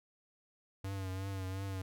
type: tone with vibrato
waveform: square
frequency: 95.8 Hz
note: G2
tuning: 39 cents flat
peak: -38 dBFS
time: 0.84-1.82 s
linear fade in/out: 5 ms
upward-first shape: triangle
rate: 2.8 Hz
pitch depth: 53 cents each way
effects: none